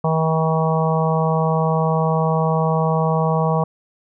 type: harmonic tone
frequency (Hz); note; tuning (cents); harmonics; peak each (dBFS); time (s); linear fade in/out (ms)
160; D#3; +49; 1 / 3 / 4 / 5 / 6 / 7; -18 / -23 / -24 / -25 / -26 / -26; 0.04-3.64; 5
effects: none